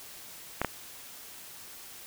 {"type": "clicks", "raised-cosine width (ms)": 0.5, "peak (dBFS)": -12, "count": 2, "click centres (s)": [0.616, 0.647], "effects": ["white hiss -47 dBFS RMS until 2.06 s"]}